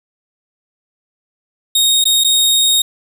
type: tone with dropouts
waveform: sawtooth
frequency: 3729 Hz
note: A#7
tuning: in tune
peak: -7 dBFS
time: 1.75-2.82 s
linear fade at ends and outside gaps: 5 ms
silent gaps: 2.041-2.054 / 2.238-2.245 s
effects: none